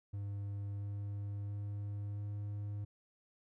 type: tone with pitch steps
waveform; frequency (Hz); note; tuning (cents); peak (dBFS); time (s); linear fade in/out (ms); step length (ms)
triangle; 100.8 / 101.44 / 102.09 / 102.74; G2 / G#2 / G#2 / G#2; +49 / -40 / -29 / -18; -36; 0.13-2.85; 10; 680
effects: none